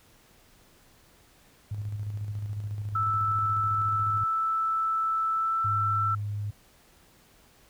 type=tone with tremolo; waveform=sine; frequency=103.8 Hz; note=G#2; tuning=in tune; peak=-29 dBFS; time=1.71-4.24 s; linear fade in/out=5 ms; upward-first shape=square; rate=14 Hz; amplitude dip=40%
type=tone with pitch glide; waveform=sine; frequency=1318.5 to 1333.1 Hz; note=E6 to E6; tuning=0 to +19 cents; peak=-24 dBFS; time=2.95-6.15 s; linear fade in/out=5 ms; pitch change=+19 cents; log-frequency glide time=5.34-5.71 s
type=tone; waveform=sine; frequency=103.3 Hz; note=G#2; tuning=9 cents flat; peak=-29 dBFS; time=5.64-6.51 s; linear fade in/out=10 ms
effects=pink hiss -59 dBFS RMS until 7.69 s